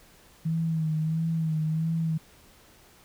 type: tone with vibrato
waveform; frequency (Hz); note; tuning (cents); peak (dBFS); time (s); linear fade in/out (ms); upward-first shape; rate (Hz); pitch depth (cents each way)
sine; 159.9; D#3; +48; -24; 0.45-2.18; 10; sine; 1.5; 45
effects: pink hiss -56 dBFS RMS until 3.04 s